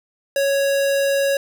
square tone, 554.4 Hz, C#5, in tune, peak -17 dBFS, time 0.36-1.37 s, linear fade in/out 2 ms, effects none

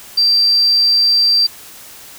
sine tone, 4699 Hz, D8, in tune, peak -9 dBFS, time 0.17-1.47 s, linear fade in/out 10 ms, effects white hiss -37 dBFS RMS until 2.18 s

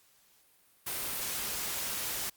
white noise, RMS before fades -35 dBFS, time 0.86-2.3 s, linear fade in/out 10 ms, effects white hiss -65 dBFS RMS until 2.36 s + Opus 48 kbps

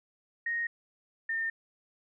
sine tone pair in turn, 1864.7 / 1813.7 Hz, A#6 / A#6, 0 / -48 cents, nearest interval unison, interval 48 cents, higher first, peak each -29 / -29 dBFS, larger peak neither, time 0.46-0.67 / 1.29-1.5 s, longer neither, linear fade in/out 5 ms, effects none

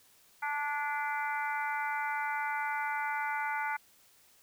harmonic tone with a mistuned harmonic, 291.9 Hz, D4, 10 cents flat, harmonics 3 / 4 / 5 / 6 / 7 / 8, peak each -34 / -43 / -36 / -48 / -39 / -45 dBFS, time 0.42-3.77 s, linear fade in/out 10 ms, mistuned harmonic 6, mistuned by -32 cents, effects white hiss -63 dBFS RMS until 4.42 s

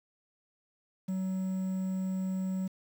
triangle tone with quantisation, 188.3 Hz, F#3, 31 cents sharp, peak -28 dBFS, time 1.08-2.68 s, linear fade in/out 10 ms, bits 9, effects none

